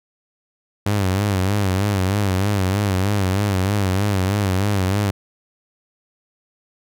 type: tone with vibrato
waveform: sawtooth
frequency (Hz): 98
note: G2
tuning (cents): 0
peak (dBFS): -13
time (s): 0.86-5.11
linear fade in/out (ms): 5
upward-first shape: sine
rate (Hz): 3.2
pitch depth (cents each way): 100
effects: none